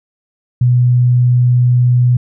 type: tone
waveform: sine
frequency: 123.47 Hz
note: B2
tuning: in tune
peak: -7 dBFS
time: 0.61-2.17 s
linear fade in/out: 5 ms
effects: none